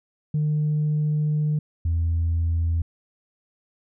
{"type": "tone pair in turn", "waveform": "sine", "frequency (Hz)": [151.2, 83.11], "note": ["D#3", "E2"], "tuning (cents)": [-49, 15], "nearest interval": "minor seventh", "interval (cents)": 1036, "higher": "first", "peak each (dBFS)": -18, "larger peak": "neither", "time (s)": [[0.34, 1.59], [1.85, 2.82]], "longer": "first", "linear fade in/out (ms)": 5, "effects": ["tanh soft clip ceiling -17 dBFS"]}